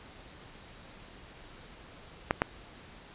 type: clicks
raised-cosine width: 0.5 ms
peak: -9 dBFS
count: 2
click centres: 2.309 / 2.419 s
effects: pink hiss -51 dBFS RMS until 3.14 s + resampled to 8000 Hz